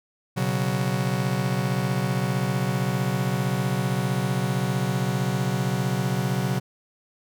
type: chord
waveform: 45% pulse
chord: B suspended second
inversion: none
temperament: just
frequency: 123.47 / 138.9 / 185.21 Hz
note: B2 / C#3 / F#3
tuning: 0 / +4 / +2 cents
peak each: -27 dBFS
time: 0.36-6.6 s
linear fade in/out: 20 ms
effects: none